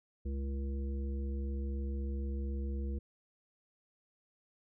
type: harmonic tone with a mistuned harmonic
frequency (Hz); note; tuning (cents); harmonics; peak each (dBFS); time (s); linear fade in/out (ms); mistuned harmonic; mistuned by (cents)
68; C#2; -33; 1 / 3 / 5 / 7; -34 / -44 / -48 / -51; 0.25-2.99; 10; 3; +57
effects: none